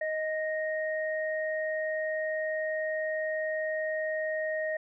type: tone pair together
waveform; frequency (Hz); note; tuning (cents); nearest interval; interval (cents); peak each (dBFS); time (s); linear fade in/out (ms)
sine; 625.2 / 1864.7; D#5 / A#6; +8 / 0; octave + perfect fifth; 1892; -30 / -34; 0.01-4.77; 5
effects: none